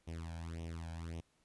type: tone with flanger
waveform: sawtooth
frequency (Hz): 82.8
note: E2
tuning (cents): +8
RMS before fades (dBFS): -44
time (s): 0.07-1.21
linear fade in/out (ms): 10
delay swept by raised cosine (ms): 0.33 to 1.28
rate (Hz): 1.8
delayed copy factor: +0.9
effects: pink hiss -75 dBFS RMS until 1.44 s + resampled to 24000 Hz